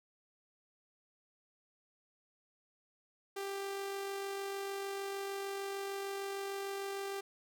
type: tone with amplitude modulation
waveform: sawtooth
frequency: 394.5 Hz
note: G4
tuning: 11 cents sharp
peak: -33 dBFS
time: 3.36-7.21 s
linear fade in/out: 10 ms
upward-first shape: sine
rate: 46.6 Hz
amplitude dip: 25%
effects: none